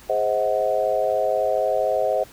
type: chord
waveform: sine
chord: Ab dominant seventh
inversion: none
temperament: equal with one note detuned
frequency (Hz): 415.3 / 523.3 / 636.1 / 740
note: Ab4 / C5 / Eb5 / Gb5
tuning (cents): 0 / 0 / +38 / 0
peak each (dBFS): -28 / -23 / -22 / -26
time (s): 0.09-2.24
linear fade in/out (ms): 10
effects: pink hiss -47 dBFS RMS until 2.32 s